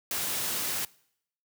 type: noise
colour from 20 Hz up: white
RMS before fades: -31 dBFS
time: 0.11-0.85 s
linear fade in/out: 2 ms
effects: noise-tail reverb RT60 0.7 s tail -23 dB re dry + high-pass 80 Hz 12 dB/octave